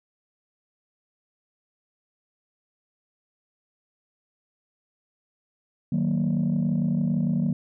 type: chord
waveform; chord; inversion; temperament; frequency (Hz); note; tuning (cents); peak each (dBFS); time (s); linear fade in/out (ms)
sine; D# minor; none; just; 155.56 / 186.68 / 233.3; D#3 / F#3 / A#3; 0 / +16 / +2; -24; 5.92-7.53; 5
effects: tanh soft clip ceiling -17 dBFS